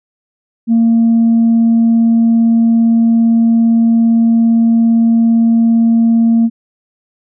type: tone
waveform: sine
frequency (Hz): 229.4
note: A#3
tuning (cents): -28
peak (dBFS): -5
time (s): 0.67-6.5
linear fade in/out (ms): 50
effects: tanh soft clip ceiling -4 dBFS